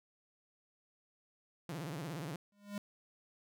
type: tone with vibrato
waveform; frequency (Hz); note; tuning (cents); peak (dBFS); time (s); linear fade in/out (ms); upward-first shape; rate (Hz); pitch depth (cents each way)
sawtooth; 155.56; D#3; 0; -36; 1.69-2.36; 2; sine; 17; 230
type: tone with exponential growth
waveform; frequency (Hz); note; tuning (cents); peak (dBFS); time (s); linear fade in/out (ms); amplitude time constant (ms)
square; 203.7; G#3; -33; -36; 2.52-2.78; 2; 56
effects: none